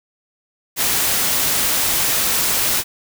white noise, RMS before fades -18 dBFS, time 0.76-2.84 s, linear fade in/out 50 ms, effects none

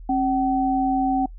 sine tone pair together, 269.1 / 761 Hz, C4 / F#5, +49 / +48 cents, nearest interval octave + tritone, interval 1799 cents, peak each -21 dBFS, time 0.09-1.26 s, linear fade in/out 5 ms, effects noise-tail reverb RT60 0.1 s tail -24 dB re dry + added 41 Hz sine -36 dBFS peak until 1.38 s

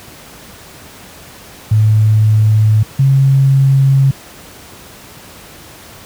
sine tone pair in turn, 108 / 135.75 Hz, A2 / C#3, -32 / -36 cents, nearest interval major third, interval 396 cents, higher second, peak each -6 dBFS, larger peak neither, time 1.71-2.83 / 2.99-4.11 s, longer neither, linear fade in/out 5 ms, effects pink hiss -36 dBFS RMS until 6.05 s + high-pass 60 Hz 12 dB/octave

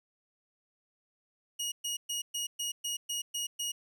20% pulse tone bursts, 2886 Hz, F#7, 44 cents flat, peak -27 dBFS, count 9, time 1.59-3.72 s, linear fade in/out 10 ms, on 130 ms, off 120 ms, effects none

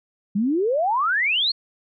sine exponential sweep, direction up, 190.7 to 4435 Hz, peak -18 dBFS, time 0.35-1.52 s, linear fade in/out 10 ms, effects none

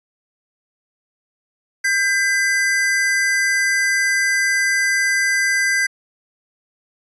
square tone pair together, 1593 / 2011 Hz, G6 / B6, +27 / +31 cents, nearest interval major third, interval 404 cents, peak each -19 dBFS, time 1.84-5.87 s, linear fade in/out 10 ms, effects resampled to 24000 Hz

